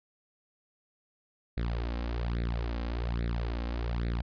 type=tone with flanger; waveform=sawtooth; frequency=58.27 Hz; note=A#1; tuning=in tune; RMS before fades=-32 dBFS; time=1.57-4.22 s; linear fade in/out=5 ms; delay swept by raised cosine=0.49 to 3.79 ms; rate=1.2 Hz; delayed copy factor=+0.8; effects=resampled to 11025 Hz